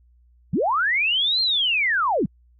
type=linear two-way sweep; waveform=sine; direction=up then down; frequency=123.47 to 4228 to 136.6 Hz; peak=-18 dBFS; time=0.53-2.26 s; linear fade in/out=5 ms; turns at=1.41 s; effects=added 60 Hz sine -53 dBFS peak until 2.59 s + Opus 48 kbps